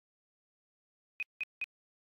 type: tone bursts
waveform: sine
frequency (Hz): 2506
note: D#7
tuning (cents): +12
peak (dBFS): -32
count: 3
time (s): 1.2-1.641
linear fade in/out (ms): 0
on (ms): 27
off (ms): 180
effects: AAC 48 kbps